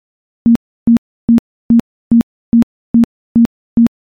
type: tone bursts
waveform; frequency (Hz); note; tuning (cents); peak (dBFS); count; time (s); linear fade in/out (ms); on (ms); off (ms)
sine; 232.5; A#3; -4; -3; 9; 0.46-3.866; 0; 94; 320
effects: MP3 96 kbps